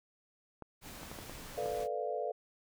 clicks, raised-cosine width 1 ms, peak -31 dBFS, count 6, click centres 0.623 / 1.032 / 1.115 / 1.188 / 1.296 / 1.659 s
pink noise, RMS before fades -48 dBFS, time 0.81-1.88 s, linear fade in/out 50 ms
sine chord, B half-diminished seventh, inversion third, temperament equal, 440 / 493.9 / 587.3 / 698.5 Hz, A4 / B4 / D5 / F5, 0 / 0 / 0 / 0 cents, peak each -39 dBFS, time 1.57-2.32 s, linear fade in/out 10 ms
effects none

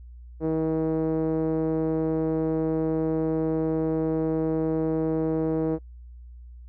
5% pulse tone with low-pass filter, 159.4 Hz, D#3, 42 cents sharp, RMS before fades -25 dBFS, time 0.4-5.79 s, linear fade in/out 50 ms, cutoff 400 Hz, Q 3, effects noise-tail reverb RT60 0.1 s tail -25 dB re dry + added 60 Hz sine -41 dBFS peak until 6.68 s

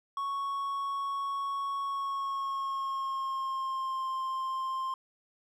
triangle tone with pitch glide, 1108.7 to 1052.5 Hz, C#6 to C6, 0 to +10 cents, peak -29 dBFS, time 0.17-4.94 s, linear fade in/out 2 ms, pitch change -90 cents, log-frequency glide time 1.83-4.09 s, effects none

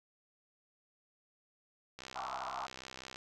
click train, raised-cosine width 0.2 ms, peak -28 dBFS, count 77, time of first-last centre 1.99-3.159 s, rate 65 Hz
pink band-pass noise, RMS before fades -41 dBFS, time 2.15-2.67 s, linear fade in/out 10 ms, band 660 to 1400 Hz, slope 96 dB/octave
effects none

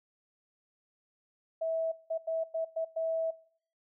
sine tone bursts at uneven times, 651 Hz, E5, 22 cents flat, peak -29 dBFS, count 6, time 1.61-1.92 / 2.1-2.18 / 2.27-2.44 / 2.54-2.65 / 2.76-2.85 / 2.96-3.31 s, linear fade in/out 10 ms, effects noise-tail reverb RT60 0.6 s tail -21 dB re dry

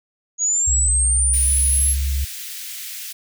sine linear sweep, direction up, 6645 to 11230 Hz, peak -16 dBFS, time 0.38-1.96 s, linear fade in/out 50 ms
sine tone with pitch glide, 64.8 to 68.65 Hz, C2 to C#2, -16 to -16 cents, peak -18 dBFS, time 0.67-2.25 s, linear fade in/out 10 ms, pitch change +100 cents, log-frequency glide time 1.3-1.62 s
white high-pass noise, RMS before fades -32 dBFS, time 1.33-3.13 s, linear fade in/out 10 ms, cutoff 1900 Hz, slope 24 dB/octave
effects none

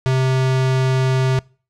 square tone, 130.81 Hz, C3, in tune, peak -15 dBFS, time 0.06-1.39 s, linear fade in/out 0 ms, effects noise-tail reverb RT60 0.4 s tail -25 dB re dry + low-pass 6000 Hz 12 dB/octave

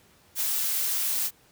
blue noise, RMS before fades -27 dBFS, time 0.35-1.31 s, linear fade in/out 50 ms, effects pink hiss -59 dBFS RMS until 1.51 s + high-pass 60 Hz 12 dB/octave

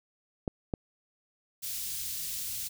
clicks, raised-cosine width 2 ms, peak -17 dBFS, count 2, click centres 0.478 / 0.738 s
white band-stop noise, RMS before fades -36 dBFS, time 1.62-2.69 s, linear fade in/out 20 ms, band 120 to 3600 Hz, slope 12 dB/octave
effects none

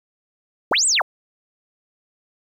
sine linear two-way sweep, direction up then down, 90 to 8500 to 418.8 Hz, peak -15 dBFS, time 0.71-1.02 s, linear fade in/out 5 ms, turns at 0.86 s, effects 8-bit

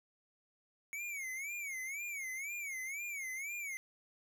square tone with vibrato, 2217 Hz, C#7, in tune, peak -40 dBFS, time 0.93-3.77 s, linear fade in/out 0 ms, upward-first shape sine, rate 2 Hz, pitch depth 150 cents each way, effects none

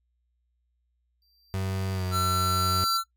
square tone with exponential growth, 4699 Hz, D8, in tune, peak -27 dBFS, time 1.22-2.97 s, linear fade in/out 1 ms, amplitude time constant 380 ms
35% pulse tone with pitch glide, 95.3 to 92.05 Hz, G2 to F#2, -48 to -8 cents, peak -26 dBFS, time 1.54-2.84 s, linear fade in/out 0 ms, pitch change -60 cents, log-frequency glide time 1.93-2.04 s
square tone, 1350 Hz, E6, 41 cents sharp, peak -25 dBFS, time 2.11-3.04 s, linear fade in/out 50 ms
effects noise-tail reverb RT60 0.1 s tail -17 dB re dry + added 60 Hz sine -70 dBFS peak until 3.16 s

